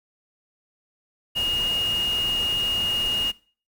sine tone in noise, 2855 Hz, F7, 37 cents sharp, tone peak -22 dBFS, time 1.35-3.32 s, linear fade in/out 20 ms, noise pink, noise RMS -35 dBFS, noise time 1.35-3.32 s, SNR +10 dB, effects noise-tail reverb RT60 0.4 s tail -20 dB re dry

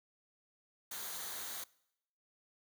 white noise with comb filter, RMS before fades -43 dBFS, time 0.91-1.64 s, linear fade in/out 5 ms, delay 0.38 ms, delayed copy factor -0.5, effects noise-tail reverb RT60 0.8 s tail -23 dB re dry

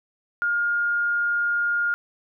sine tone, 1417 Hz, F6, 25 cents sharp, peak -20 dBFS, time 0.42-1.94 s, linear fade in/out 0 ms, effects none

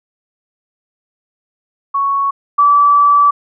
sine tone pair in turn, 1111 / 1155 Hz, C#6 / D6, +4 / -29 cents, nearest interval minor second, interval 67 cents, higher second, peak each -12 / -6 dBFS, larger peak second, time 1.94-2.31 / 2.58-3.31 s, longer second, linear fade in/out 10 ms, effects none

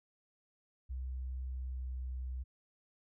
sine tone with pitch glide, 64.1 to 63.55 Hz, C2 to C2, -35 to -50 cents, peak -37 dBFS, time 0.89-2.44 s, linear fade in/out 20 ms, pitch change -15 cents, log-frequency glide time 1.58-1.9 s, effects none

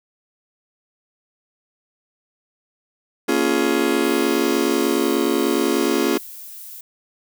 40% pulse chord, Bb minor seventh, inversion none, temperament just, 233.1 / 279.7 / 349.6 / 419.5 Hz, Bb3 / Db4 / F4 / Ab4, 0 / +16 / +2 / +17 cents, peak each -24 / -21 / -20 / -22 dBFS, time 3.28-6.18 s, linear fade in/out 10 ms
violet noise, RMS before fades -37 dBFS, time 4.04-6.81 s, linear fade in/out 5 ms
effects none

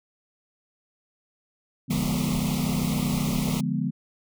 sine chord, D diminished seventh, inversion none, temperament equal, 146.83 / 174.61 / 207.7 / 246.9 Hz, D3 / F3 / Ab3 / Cb4, 0 / 0 / 0 / 0 cents, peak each -29 dBFS, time 1.88-3.91 s, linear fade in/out 20 ms
pink band-stop noise, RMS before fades -32 dBFS, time 1.9-3.61 s, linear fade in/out 10 ms, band 1300 to 2000 Hz, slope 96 dB/octave
effects none

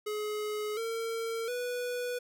square tone with pitch steps, 422.7 / 455.7 / 491.2 Hz, G#4 / A#4 / B4, +31 / -39 / -9 cents, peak -33 dBFS, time 0.06-2.19 s, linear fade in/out 10 ms, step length 710 ms, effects none

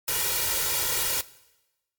white noise with comb filter, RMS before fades -26 dBFS, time 0.08-1.21 s, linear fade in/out 2 ms, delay 2.1 ms, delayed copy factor +0.85, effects noise-tail reverb RT60 1.0 s tail -19 dB re dry + MP3 96 kbps

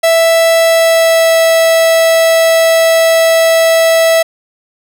45% pulse tone with pitch glide, 659.3 to 655.1 Hz, E5 to E5, 0 to -11 cents, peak -6 dBFS, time 0.03-4.23 s, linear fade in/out 10 ms, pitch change -11 cents, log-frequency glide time 0.56-1.38 s, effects none

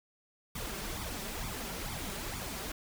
pink noise with flanger, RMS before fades -39 dBFS, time 0.55-2.72 s, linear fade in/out 5 ms, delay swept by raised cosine 0.85 to 5.25 ms, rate 2.2 Hz, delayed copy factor +0.7, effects none

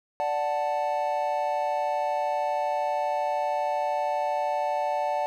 triangle chord, D major, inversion none, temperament equal, 587.3 / 740 / 880 Hz, D5 / F#5 / A5, 0 / 0 / 0 cents, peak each -27 dBFS, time 0.2-5.26 s, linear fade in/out 0 ms, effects none

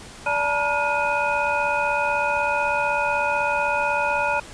sine tone cluster, 581 / 875 / 951 / 1427 / 2492 Hz, D5 / A5 / A#5 / F6 / D#7, -19 / -10 / +34 / +37 / +2 cents, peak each -26 dBFS, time 0.26-4.4 s, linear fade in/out 5 ms, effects pink hiss -41 dBFS RMS until 4.53 s + resampled to 22050 Hz

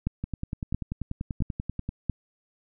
two click trains, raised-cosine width 5 ms, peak -13 / -18 dBFS, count 4 / 18, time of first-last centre 0.07-2.097 / 0.24-1.89 s, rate 1.48 / 10.3 Hz, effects none

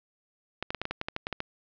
clicks, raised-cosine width 0.3 ms, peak -15 dBFS, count 12, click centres 0.626 / 0.705 / 0.747 / 0.816 / 0.854 / 0.91 / 1.014 / 1.085 / 1.164 / 1.269 / 1.327 / 1.404 s, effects low-pass 5000 Hz 12 dB/octave

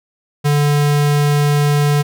square tone, 146 Hz, D3, 10 cents flat, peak -12 dBFS, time 0.44-2.03 s, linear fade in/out 20 ms, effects none

